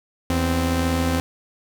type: tone pair together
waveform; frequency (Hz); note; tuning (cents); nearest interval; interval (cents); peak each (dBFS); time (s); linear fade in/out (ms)
sawtooth; 81.95 / 260; E2 / C4; -10 / -11; octave + minor sixth; 1999; -18; 0.3-1.2; 0
effects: none